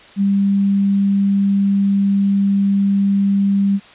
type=tone; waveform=sine; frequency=198.3 Hz; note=G3; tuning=20 cents sharp; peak=-12 dBFS; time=0.16-3.8 s; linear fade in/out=50 ms; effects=white hiss -43 dBFS RMS until 3.94 s + resampled to 8000 Hz